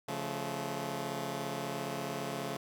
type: chord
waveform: 10% pulse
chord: Db augmented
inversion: none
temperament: just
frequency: 138.59 / 173.24 / 216.5 Hz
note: Db3 / F3 / A3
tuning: 0 / -14 / -28 cents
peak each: -31 / -33 / -32 dBFS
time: 0.08-2.57 s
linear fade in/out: 5 ms
effects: none